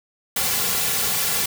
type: noise with comb filter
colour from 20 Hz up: white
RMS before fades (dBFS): -22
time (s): 0.36-1.46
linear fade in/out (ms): 5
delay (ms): 3.2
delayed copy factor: -0.9
effects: none